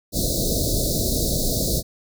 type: band-stop noise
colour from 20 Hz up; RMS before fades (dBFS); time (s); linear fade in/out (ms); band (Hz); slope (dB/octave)
pink; -22; 0.12-1.83; 50; 670 to 3800; 96
effects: none